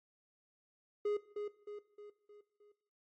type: tone with echo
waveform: triangle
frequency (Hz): 415.3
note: G#4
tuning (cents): 0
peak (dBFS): -29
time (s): 1.05-1.17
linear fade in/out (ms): 5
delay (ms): 310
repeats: 5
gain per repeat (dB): -6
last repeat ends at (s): 2.72
effects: noise-tail reverb RT60 0.7 s tail -17 dB re dry + MP3 32 kbps